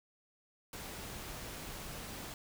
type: noise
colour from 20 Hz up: pink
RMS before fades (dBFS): -45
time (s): 0.73-2.34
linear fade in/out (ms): 2
effects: none

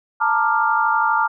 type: chord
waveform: sine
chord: Bb major seventh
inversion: third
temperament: equal with one note detuned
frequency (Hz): 880 / 932.3 / 1184.9 / 1396.9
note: A5 / Bb5 / D6 / F6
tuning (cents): 0 / 0 / +15 / 0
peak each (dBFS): -20 / -22 / -21 / -20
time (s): 0.2-1.28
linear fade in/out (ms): 20
effects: none

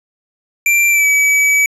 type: tone with pitch glide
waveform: square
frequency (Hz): 2358 to 2286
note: D7 to D7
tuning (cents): +6 to -47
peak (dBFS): -10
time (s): 0.66-1.66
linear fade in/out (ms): 2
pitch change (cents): -53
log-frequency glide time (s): 0.9-1.07
effects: resampled to 32000 Hz

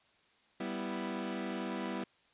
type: chord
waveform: sawtooth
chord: E minor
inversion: first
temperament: equal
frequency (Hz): 196 / 246.9 / 329.6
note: G3 / B3 / E4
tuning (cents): 0 / 0 / 0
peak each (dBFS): -36 / -36 / -37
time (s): 0.6-2.04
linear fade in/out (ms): 5
effects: white hiss -68 dBFS RMS until 2.33 s + resampled to 8000 Hz

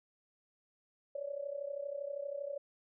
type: tone with amplitude modulation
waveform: sine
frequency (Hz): 567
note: C#5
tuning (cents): +39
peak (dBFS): -34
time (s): 1.15-2.58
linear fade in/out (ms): 5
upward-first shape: sine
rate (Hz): 32.6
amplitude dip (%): 80
effects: none

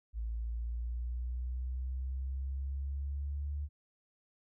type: linear sweep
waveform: sine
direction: up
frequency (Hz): 55.4 to 73.1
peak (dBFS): -34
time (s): 0.13-3.69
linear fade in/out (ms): 50
effects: none

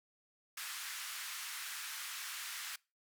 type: band-pass noise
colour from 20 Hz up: pink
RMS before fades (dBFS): -44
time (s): 0.57-2.76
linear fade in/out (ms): 5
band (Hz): 1300 to 16000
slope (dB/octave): 24
effects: noise-tail reverb RT60 0.3 s tail -25 dB re dry

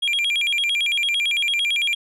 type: tone with vibrato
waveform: triangle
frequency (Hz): 2794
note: F7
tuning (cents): 0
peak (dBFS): -17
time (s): 0.02-1.95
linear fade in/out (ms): 10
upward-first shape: square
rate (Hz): 8.9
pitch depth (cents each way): 280
effects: resampled to 32000 Hz

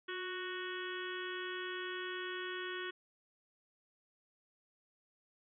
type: harmonic tone with a mistuned harmonic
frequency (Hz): 370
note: F#4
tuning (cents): 0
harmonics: 1 / 3 / 4 / 5 / 6 / 7 / 8 / 9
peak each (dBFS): -43 / -48 / -45 / -46 / -56 / -53 / -51 / -50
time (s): 0.08-2.91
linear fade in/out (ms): 10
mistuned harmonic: 1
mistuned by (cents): -37
effects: none

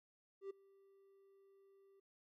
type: tone with ADSR envelope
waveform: triangle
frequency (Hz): 392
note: G4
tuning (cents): 0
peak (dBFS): -40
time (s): 0.41-2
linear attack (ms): 92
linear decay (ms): 10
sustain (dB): -24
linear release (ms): 6
effects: none

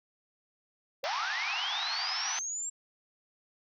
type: linear sweep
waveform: sine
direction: up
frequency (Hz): 500 to 7550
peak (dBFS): -33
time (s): 1.03-2.7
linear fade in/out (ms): 10
type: band-pass noise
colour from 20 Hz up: pink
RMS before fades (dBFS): -36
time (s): 1.04-2.39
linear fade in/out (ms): 0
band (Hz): 720 to 5800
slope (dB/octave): 96
effects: none

